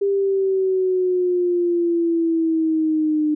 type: exponential sweep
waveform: sine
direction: down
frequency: 400 to 301.6 Hz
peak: -16 dBFS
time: 0.01-3.35 s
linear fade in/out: 10 ms
effects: none